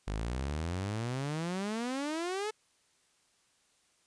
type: exponential sweep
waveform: sawtooth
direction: up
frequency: 49 to 440 Hz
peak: -29 dBFS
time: 0.07-2.51 s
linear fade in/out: 10 ms
effects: white hiss -70 dBFS RMS until 4.06 s + resampled to 22050 Hz